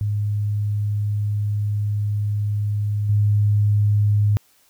sine tone with level steps, 103.83 Hz, G#2, in tune, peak -19 / -14 dBFS, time 0.01-4.37 s, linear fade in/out 0 ms, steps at 3.09 s, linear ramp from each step 5 ms, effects white hiss -58 dBFS RMS until 4.69 s

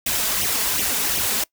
white noise with flanger, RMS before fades -22 dBFS, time 0.06-1.44 s, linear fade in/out 5 ms, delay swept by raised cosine 0.33 to 4.73 ms, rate 2.7 Hz, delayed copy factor +0.7, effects noise-tail reverb RT60 0.1 s tail -23 dB re dry

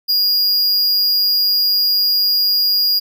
square tone, 4852 Hz, D#8, 44 cents flat, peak -13 dBFS, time 0.08-3 s, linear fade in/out 20 ms, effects none

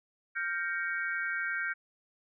sine chord, G half-diminished seventh, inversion third, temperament equal with one note detuned, 1396.9 / 1568 / 1864.7 / 2243 Hz, F6 / G6 / Bb6 / Db7, 0 / 0 / 0 / +20 cents, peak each -37 / -33 / -39 / -39 dBFS, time 0.35-1.74 s, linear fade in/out 20 ms, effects none

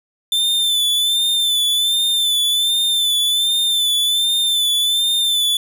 45% pulse tone with vibrato, 3538 Hz, A7, 9 cents sharp, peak -14 dBFS, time 0.32-5.57 s, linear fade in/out 2 ms, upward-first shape sine, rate 1.3 Hz, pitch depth 45 cents each way, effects none

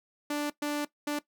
sawtooth tone bursts at uneven times, 293.7 Hz, D4, in tune, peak -25 dBFS, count 3, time 0.3-0.5 / 0.62-0.85 / 1.07-1.19 s, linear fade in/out 5 ms, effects noise-tail reverb RT60 0.1 s tail -17 dB re dry

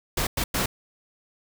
pink noise bursts at uneven times, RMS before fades -25 dBFS, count 3, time 0.17-0.27 / 0.37-0.44 / 0.54-0.66 s, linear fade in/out 5 ms, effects none

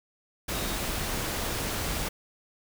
sine tone in noise, 3743 Hz, A#7, 6 cents sharp, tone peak -42 dBFS, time 0.53-0.76 s, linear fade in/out 10 ms, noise pink, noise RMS -31 dBFS, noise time 0.48-2.09 s, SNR -14 dB, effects none

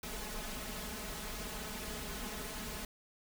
pink noise with comb filter, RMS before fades -42 dBFS, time 0.03-2.85 s, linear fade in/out 2 ms, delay 4.7 ms, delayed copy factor +1, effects none

